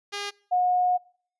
5% pulse / sine tone pair in turn, 406.3 / 723.9 Hz, G#4 / F#5, -38 / -38 cents, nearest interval minor seventh, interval 1000 cents, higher second, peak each -19 dBFS, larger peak neither, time 0.12-0.31 / 0.51-0.98 s, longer second, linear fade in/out 20 ms, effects noise-tail reverb RT60 0.6 s tail -25 dB re dry + resampled to 22050 Hz

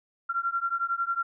sine beating tone pair, 1368 / 1379 Hz, F6 / F6, -36 / -22 cents, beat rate 11 Hz, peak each -29 dBFS, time 0.29-1.23 s, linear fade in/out 10 ms, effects none

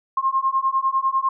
sine beating tone pair, 1062 / 1072 Hz, C6 / C6, +25 / +42 cents, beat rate 10 Hz, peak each -21 dBFS, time 0.17-1.29 s, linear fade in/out 5 ms, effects none

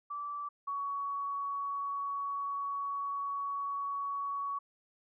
sine tone pair in turn, 1161 / 1122.7 Hz, D6 / C#6, -20 / +22 cents, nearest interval minor second, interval 58 cents, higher first, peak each -36 / -33 dBFS, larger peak second, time 0.1-0.49 / 0.67-4.59 s, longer second, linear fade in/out 10 ms, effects none

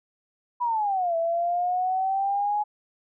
sine exponential two-way sweep, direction down then up, 991 to 659.3 to 842 Hz, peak -22 dBFS, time 0.6-2.64 s, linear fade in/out 20 ms, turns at 1.16 s, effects none

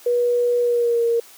sine tone with pitch glide, 483.9 to 466.3 Hz, B4 to A#4, -35 to +1 cents, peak -15 dBFS, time 0.06-1.2 s, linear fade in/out 5 ms, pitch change -64 cents, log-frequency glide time 0.6-1.04 s, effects white hiss -46 dBFS RMS until 1.37 s + high-pass 300 Hz 12 dB/octave

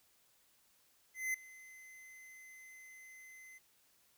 square tone with ADSR envelope, 2050 Hz, C7, 36 cents flat, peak -33 dBFS, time 1.14-3.59 s, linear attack 200 ms, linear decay 5 ms, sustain -21 dB, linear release 20 ms, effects white hiss -71 dBFS RMS until 4.17 s

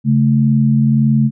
sine tone pair together, 137.8 / 219.5 Hz, C#3 / A3, -10 / -4 cents, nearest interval minor sixth, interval 806 cents, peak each -12 dBFS, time 0.04-1.31 s, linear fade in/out 50 ms, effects none

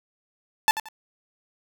sawtooth tone with echo, 878 Hz, A5, 4 cents flat, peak -11 dBFS, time 0.68-0.71 s, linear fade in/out 0 ms, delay 88 ms, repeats 2, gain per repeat -12 dB, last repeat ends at 0.886 s, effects none

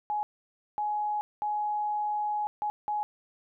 sine tone bursts at uneven times, 839 Hz, G#5, 17 cents sharp, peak -27 dBFS, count 5, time 0.1-0.23 / 0.78-1.21 / 1.42-2.47 / 2.62-2.7 / 2.88-3.03 s, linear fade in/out 0 ms, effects none

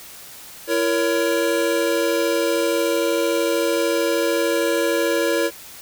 square chord, A# diminished, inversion second, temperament just, 335.6 / 466.2 / 559.4 Hz, E4 / A#4 / C#5, +31 / 0 / +16 cents, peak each -23 dBFS, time 0.67-5.51 s, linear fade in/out 50 ms, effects white hiss -40 dBFS RMS until 5.81 s

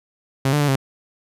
sawtooth tone with pitch steps, 134.8 / 147.7 / 145.1 / 134.7 Hz, C#3 / D3 / D3 / C#3, -48 / +10 / -21 / -49 cents, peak -12 dBFS, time 0.45-0.758 s, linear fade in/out 5 ms, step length 77 ms, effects resampled to 32000 Hz

